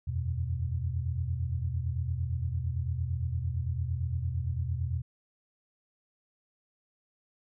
sine chord, E suspended second, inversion none, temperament equal with one note detuned, 82.41 / 91.23 / 123.47 Hz, E2 / F#2 / B2, 0 / -24 / 0 cents, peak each -32 / -35 / -33 dBFS, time 0.07-5.02 s, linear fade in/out 10 ms, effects none

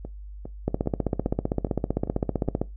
two click trains, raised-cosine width 2 ms, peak -22 / -10 dBFS, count 7 / 31, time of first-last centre 0.05-2.479 / 0.68-2.615 s, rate 2.47 / 15.5 Hz, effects noise-tail reverb RT60 0.2 s tail -20 dB re dry + added 50 Hz sine -37 dBFS peak until 2.76 s

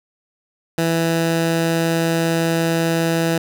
15% pulse tone, 165.3 Hz, E3, 5 cents sharp, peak -10 dBFS, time 0.78-3.38 s, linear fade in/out 2 ms, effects none

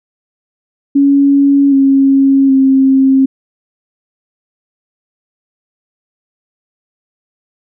sine tone with pitch steps, 279.8 / 272.4 / 267.3 Hz, C#4 / C#4 / C4, +16 / -30 / +37 cents, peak -5 dBFS, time 0.95-3.26 s, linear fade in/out 10 ms, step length 770 ms, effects none

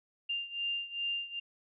sine beating tone pair, 2794 / 2796.5 Hz, F7 / F7, 0 / +2 cents, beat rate 2.5 Hz, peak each -35 / -38 dBFS, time 0.29-1.4 s, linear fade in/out 10 ms, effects none

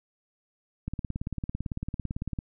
click train, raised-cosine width 5 ms, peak -19 dBFS, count 28, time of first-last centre 0.88-2.388 s, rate 17.9 Hz, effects none

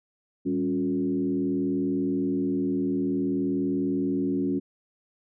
sine tone with frequency modulation, 277.2 Hz, C#4, in tune, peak -23 dBFS, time 0.45-4.6 s, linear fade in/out 20 ms, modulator 80.5 Hz, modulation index 1, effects none

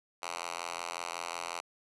5% pulse tone with high-pass filter, 85.5 Hz, F2, 36 cents flat, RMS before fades -39 dBFS, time 0.22-1.61 s, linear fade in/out 10 ms, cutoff 1000 Hz, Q 0.85, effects resampled to 24000 Hz

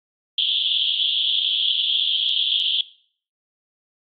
pink band-pass noise, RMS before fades -21 dBFS, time 0.38-2.81 s, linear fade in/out 2 ms, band 3100 to 3500 Hz, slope 96 dB/octave, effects noise-tail reverb RT60 0.5 s tail -18 dB re dry + AAC 64 kbps

